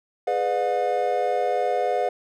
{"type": "chord", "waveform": "triangle", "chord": "G# diminished seventh", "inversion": "none", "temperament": "just", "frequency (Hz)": [415.3, 498.4, 598, 717.6], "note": ["G#4", "B4", "D5", "F5"], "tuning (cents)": [0, 16, 31, 47], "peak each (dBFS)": [-27, -24, -26, -22], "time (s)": [0.27, 2.09], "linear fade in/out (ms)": 5, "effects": []}